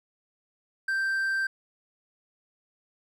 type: tone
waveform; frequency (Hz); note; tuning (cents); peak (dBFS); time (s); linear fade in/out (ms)
triangle; 1568; G6; 0; -23; 0.88-1.47; 5
effects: none